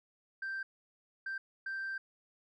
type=tone bursts at uneven times; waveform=sine; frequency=1568 Hz; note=G6; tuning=in tune; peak=-34 dBFS; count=3; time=0.42-0.63 / 1.26-1.38 / 1.66-1.98 s; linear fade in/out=5 ms; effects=tanh soft clip ceiling -34 dBFS